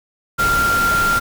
sine tone in noise, 1386 Hz, F6, 14 cents flat, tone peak -14 dBFS, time 0.38-1.2 s, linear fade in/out 20 ms, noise pink, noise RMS -23 dBFS, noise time 0.38-1.2 s, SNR +6 dB, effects none

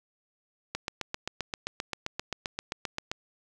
click train, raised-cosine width 0.2 ms, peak -14 dBFS, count 19, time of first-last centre 0.75-3.115 s, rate 7.61 Hz, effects none

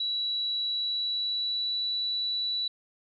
sine tone with pitch glide, 3920 to 3945 Hz, B7 to B7, -14 to -3 cents, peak -27 dBFS, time 0-2.68 s, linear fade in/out 5 ms, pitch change +11 cents, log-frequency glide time 0.68-1.77 s, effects none

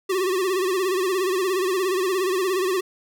square tone with vibrato, 373.8 Hz, F#4, 18 cents sharp, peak -21 dBFS, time 0.09-2.81 s, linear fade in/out 10 ms, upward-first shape sine, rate 17 Hz, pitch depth 88 cents each way, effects none

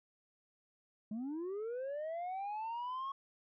sine linear sweep, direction up, 204.9 to 1103 Hz, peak -35 dBFS, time 1.11-3.12 s, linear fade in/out 5 ms, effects tanh soft clip ceiling -37 dBFS

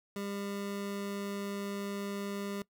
25% pulse tone, 200.6 Hz, G3, 40 cents sharp, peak -32 dBFS, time 0.16-2.62 s, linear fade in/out 2 ms, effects noise-tail reverb RT60 0.1 s tail -21 dB re dry

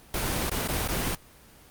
pink noise with dropouts, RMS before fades -28 dBFS, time 0.14-1.15 s, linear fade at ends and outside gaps 2 ms, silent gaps 0.496-0.515 / 0.676-0.686 / 0.877-0.886 s, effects pink hiss -53 dBFS RMS until 1.7 s + Opus 24 kbps

